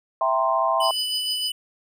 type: chord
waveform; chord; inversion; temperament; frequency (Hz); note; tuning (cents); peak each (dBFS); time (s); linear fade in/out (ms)
sine; C dominant seventh; first; equal; 659.3 / 784 / 932.3 / 1046.5; E5 / G5 / Bb5 / C6; 0 / 0 / 0 / 0; -23 / -26 / -27 / -22; 0.21-0.91; 2
type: tone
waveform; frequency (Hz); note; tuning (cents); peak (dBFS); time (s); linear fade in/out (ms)
square; 2983; F#7; +13; -26; 0.8-1.52; 5
type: tone with tremolo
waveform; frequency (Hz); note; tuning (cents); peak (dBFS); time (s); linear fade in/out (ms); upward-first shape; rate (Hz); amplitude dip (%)
triangle; 4978; D#8; 0; -23; 0.81-1.51; 50; sine; 6.5; 75
effects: none